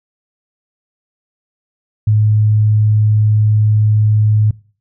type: tone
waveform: sine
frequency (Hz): 106.9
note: A2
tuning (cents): -49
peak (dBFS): -8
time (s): 2.07-4.51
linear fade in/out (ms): 5
effects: noise-tail reverb RT60 0.4 s tail -22 dB re dry

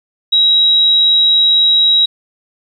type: tone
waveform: sine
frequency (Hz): 3846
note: B7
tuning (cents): -47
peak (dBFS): -7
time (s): 0.32-2.06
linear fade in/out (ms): 10
effects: 8-bit

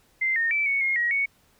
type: tone with pitch steps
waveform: sine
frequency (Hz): 2081 / 1837 / 2320 / 2219 / 2146 / 1900 / 2222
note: C7 / A#6 / D7 / C#7 / C7 / A#6 / C#7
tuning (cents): -10 / -26 / -22 / +1 / +43 / +33 / +4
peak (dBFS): -21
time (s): 0.21-1.26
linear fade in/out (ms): 10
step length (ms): 150
effects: pink hiss -62 dBFS RMS until 1.59 s

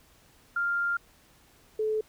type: tone pair in turn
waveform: sine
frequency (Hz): 1396.9 / 432.8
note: F6 / A4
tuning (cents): 0 / -29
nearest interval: octave + minor sixth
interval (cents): 2029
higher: first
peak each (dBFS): -25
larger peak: neither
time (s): 0.56-0.97 / 1.79-2.01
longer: first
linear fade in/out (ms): 5
effects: pink hiss -60 dBFS RMS until 2.08 s

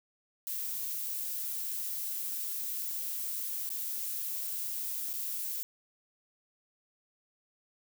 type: noise with dropouts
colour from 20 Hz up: violet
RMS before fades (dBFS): -36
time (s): 0.47-5.63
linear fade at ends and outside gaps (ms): 0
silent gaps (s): 3.691-3.702 / 5.131-5.137
effects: none

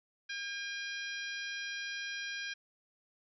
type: harmonic tone with a mistuned harmonic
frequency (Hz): 806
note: G5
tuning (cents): +48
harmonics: 2 / 3 / 4 / 5 / 6 / 7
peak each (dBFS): -40 / -44 / -46 / -48 / -50 / -51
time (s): 0.29-2.54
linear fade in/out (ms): 10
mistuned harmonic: 6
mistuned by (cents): +40
effects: none

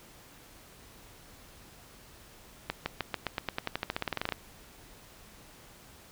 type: accelerating click train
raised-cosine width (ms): 0.3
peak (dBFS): -14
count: 21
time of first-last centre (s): 2.7-4.323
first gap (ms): 160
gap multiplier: 0.92
effects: pink hiss -54 dBFS RMS until 6.11 s

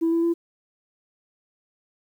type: tone with pitch steps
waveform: sine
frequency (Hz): 329.6 / 333.8 / 338.1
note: E4 / E4 / E4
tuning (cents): 0 / +22 / +44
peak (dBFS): -17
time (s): 0.01-0.34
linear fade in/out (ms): 20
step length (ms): 110
effects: tanh soft clip ceiling -16 dBFS + 9-bit

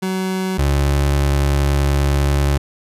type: tone pair in turn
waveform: 30% pulse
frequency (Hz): 187.9 / 70.38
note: F#3 / C#2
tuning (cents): +27 / +27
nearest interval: octave + perfect fourth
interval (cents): 1700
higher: first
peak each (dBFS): -16 / -11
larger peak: second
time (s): 0.02-0.58 / 0.58-2.58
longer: second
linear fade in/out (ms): 10
effects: resampled to 32000 Hz

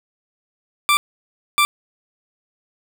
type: tone bursts at uneven times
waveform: 20% pulse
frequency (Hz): 1175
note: D6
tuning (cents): +1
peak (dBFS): -8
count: 2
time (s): 0.89-0.97 / 1.58-1.65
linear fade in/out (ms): 0
effects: none

